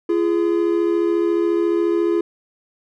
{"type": "tone pair together", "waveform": "triangle", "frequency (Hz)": [341.1, 415.3], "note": ["F4", "G#4"], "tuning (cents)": [-41, 0], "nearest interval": "minor third", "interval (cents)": 341, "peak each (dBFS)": [-15, -19], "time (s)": [0.09, 2.21], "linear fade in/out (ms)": 5, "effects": []}